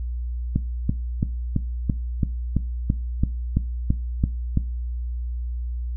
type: click train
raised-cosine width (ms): 5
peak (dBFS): -7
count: 13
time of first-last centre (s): 0.56-4.573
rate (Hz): 2.99
effects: noise-tail reverb RT60 0.3 s tail -18 dB re dry + added 60 Hz sine -25 dBFS peak until 5.96 s